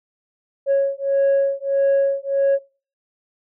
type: beating tone pair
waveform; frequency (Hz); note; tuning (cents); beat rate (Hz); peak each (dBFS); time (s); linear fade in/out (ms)
sine; 551 / 552.6; C#5 / C#5; -11 / -6; 1.6; -17 / -17; 0.66-2.59; 50
effects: noise-tail reverb RT60 0.4 s tail -23 dB re dry + tanh soft clip ceiling -12 dBFS